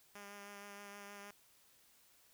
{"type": "tone with vibrato", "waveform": "5% pulse", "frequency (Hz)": 202.5, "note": "G#3", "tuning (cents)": -43, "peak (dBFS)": -39, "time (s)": [0.15, 1.31], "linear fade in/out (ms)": 2, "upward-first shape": "triangle", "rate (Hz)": 6.4, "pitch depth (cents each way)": 19, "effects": ["white hiss -68 dBFS RMS until 2.33 s"]}